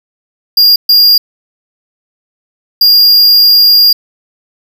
square tone bursts at uneven times, 4818 Hz, D8, 43 cents sharp, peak -3 dBFS, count 3, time 0.57-0.76 / 0.89-1.18 / 2.81-3.93 s, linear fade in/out 5 ms, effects none

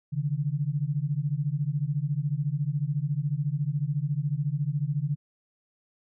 sine beating tone pair, 138.59 / 152.59 Hz, C#3 / D#3, 0 / -33 cents, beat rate 14 Hz, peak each -28 dBFS, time 0.12-5.16 s, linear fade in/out 20 ms, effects none

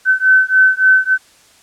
sine beating tone pair, 1523 / 1526.5 Hz, F#6 / G6, +50 / -46 cents, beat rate 3.5 Hz, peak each -11 dBFS, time 0.05-1.18 s, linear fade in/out 50 ms, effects white hiss -48 dBFS RMS until 1.62 s + low-pass 9000 Hz 12 dB/octave

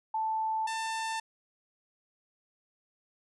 sine / sawtooth tone pair in turn, 880 / 892.3 Hz, A5 / A5, 0 / +24 cents, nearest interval unison, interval 24 cents, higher second, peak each -28 dBFS, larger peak neither, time 0.14-0.67 / 0.67-1.2 s, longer neither, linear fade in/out 5 ms, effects resampled to 24000 Hz

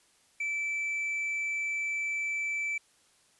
triangle tone, 2320 Hz, D7, 22 cents flat, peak -28 dBFS, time 0.4-2.78 s, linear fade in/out 5 ms, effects white hiss -65 dBFS RMS until 3.39 s + resampled to 24000 Hz

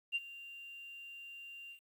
sine tone with ADSR envelope, 2780 Hz, F7, 9 cents flat, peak -29 dBFS, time 0.12-1.8 s, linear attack 35 ms, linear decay 33 ms, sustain -18 dB, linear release 90 ms, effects tanh soft clip ceiling -26 dBFS + 11-bit

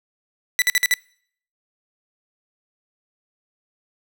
sawtooth tone bursts, 1975.5 Hz, B6, in tune, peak -11 dBFS, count 5, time 0.59-0.939 s, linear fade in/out 0 ms, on 29 ms, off 51 ms, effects noise-tail reverb RT60 0.6 s tail -26 dB re dry

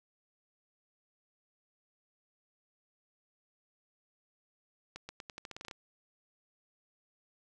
accelerating click train, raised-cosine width 0.2 ms, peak -26 dBFS, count 12, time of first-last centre 4.96-5.712 s, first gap 130 ms, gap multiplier 0.86, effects none

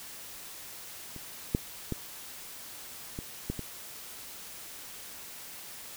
clicks, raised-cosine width 3 ms, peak -30 / -12 / -18 / -23 / -18 / -23 dBFS, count 6, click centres 1.163 / 1.549 / 1.923 / 3.189 / 3.5 / 3.593 s, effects white hiss -45 dBFS RMS until 5.96 s

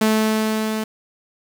sawtooth tone with level ramp, 217.9 Hz, A3, 17 cents flat, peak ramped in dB -10 to -18 dBFS, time 0.01-0.84 s, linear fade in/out 5 ms, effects 7-bit

